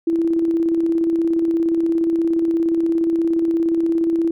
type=tone with tremolo; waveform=sine; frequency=331.5 Hz; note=E4; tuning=10 cents sharp; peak=-14 dBFS; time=0.07-4.31 s; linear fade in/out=5 ms; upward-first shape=square; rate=17 Hz; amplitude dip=30%; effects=none